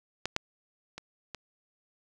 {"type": "clicks", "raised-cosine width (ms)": 0.2, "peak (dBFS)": [-13, -10, -23, -21], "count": 4, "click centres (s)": [0.256, 0.364, 0.98, 1.347], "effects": []}